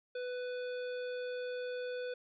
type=harmonic tone with a mistuned harmonic; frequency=497.2 Hz; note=B4; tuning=12 cents sharp; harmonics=1 / 3 / 5 / 7 / 9; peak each=-37 / -47 / -54 / -55 / -59 dBFS; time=0.15-2.14 s; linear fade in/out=5 ms; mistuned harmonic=9; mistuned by=-22 cents; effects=none